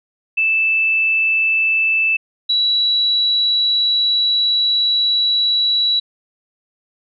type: tone pair in turn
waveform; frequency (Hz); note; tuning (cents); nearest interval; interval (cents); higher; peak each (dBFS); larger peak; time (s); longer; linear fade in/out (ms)
sine; 2637 / 3919; E7 / B7; 0 / -14; perfect fifth; 686; second; -13; neither; 0.37-2.17 / 2.49-6; second; 10
effects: none